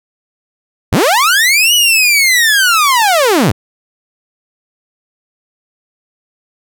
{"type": "linear two-way sweep", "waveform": "sawtooth", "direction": "up then down", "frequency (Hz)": [47.88, 2971, 74.3], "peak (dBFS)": -4, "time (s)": [0.92, 3.52], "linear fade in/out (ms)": 10, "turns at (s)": 1.74, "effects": []}